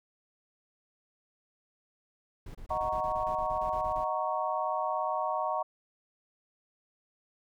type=noise bursts; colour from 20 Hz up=brown; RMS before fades=-43 dBFS; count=14; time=2.46-4.044 s; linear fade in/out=5 ms; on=89 ms; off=26 ms
type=chord; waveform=sine; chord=D# minor seventh; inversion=none; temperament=equal; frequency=622.3 / 740 / 932.3 / 1108.7 Hz; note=D#5 / F#5 / A#5 / C#6; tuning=0 / 0 / 0 / 0 cents; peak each=-34 dBFS; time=2.7-5.63 s; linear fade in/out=10 ms
effects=none